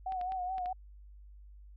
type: tone with vibrato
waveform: sine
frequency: 740 Hz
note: F#5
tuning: in tune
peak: -33 dBFS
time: 0.06-0.73 s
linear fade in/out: 5 ms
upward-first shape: sine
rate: 4.7 Hz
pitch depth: 54 cents each way
type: clicks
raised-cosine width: 0.3 ms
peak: -33 dBFS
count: 5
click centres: 0.122 / 0.213 / 0.321 / 0.582 / 0.659 s
effects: added 50 Hz sine -50 dBFS peak until 1.76 s